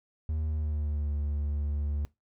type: tone with pitch glide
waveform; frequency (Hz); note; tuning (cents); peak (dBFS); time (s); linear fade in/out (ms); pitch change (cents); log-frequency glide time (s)
triangle; 77.78 to 72.99; D#2 to D2; 0 to -10; -26; 0.29-2.05; 0; -110; 0.43-1.1
effects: noise-tail reverb RT60 0.2 s tail -21 dB re dry